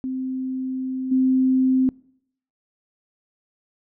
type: tone with level steps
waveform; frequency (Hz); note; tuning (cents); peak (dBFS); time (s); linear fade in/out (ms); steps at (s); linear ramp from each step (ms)
sine; 260; C4; -11; -24 / -15; 0.04-1.89; 0; 1.11; 10
effects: noise-tail reverb RT60 0.7 s tail -25 dB re dry